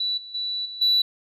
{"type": "tone with level steps", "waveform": "sine", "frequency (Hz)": 3951, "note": "B7", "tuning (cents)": 0, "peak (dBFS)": [-22, -37, -25, -33, -15], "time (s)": [0, 1.02], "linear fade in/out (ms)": 5, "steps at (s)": [0.17, 0.34, 0.65, 0.81], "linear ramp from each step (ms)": 10, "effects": ["tanh soft clip ceiling -13 dBFS"]}